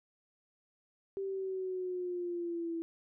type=linear sweep; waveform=sine; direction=down; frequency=392 to 329.6 Hz; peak=-34 dBFS; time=1.17-2.82 s; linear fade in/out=0 ms; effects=none